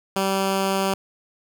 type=tone; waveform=10% pulse; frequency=193.6 Hz; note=G3; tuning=21 cents flat; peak=-12 dBFS; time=0.16-0.94 s; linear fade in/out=2 ms; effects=none